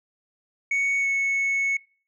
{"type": "tone with pitch glide", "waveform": "sine", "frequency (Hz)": [2225, 2205], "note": ["C#7", "C#7"], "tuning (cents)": [6, -10], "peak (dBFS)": -18, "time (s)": [0.71, 1.77], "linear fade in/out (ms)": 5, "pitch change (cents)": -16, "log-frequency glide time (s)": [1, 1.06], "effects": ["noise-tail reverb RT60 0.4 s tail -25 dB re dry", "tanh soft clip ceiling -20 dBFS"]}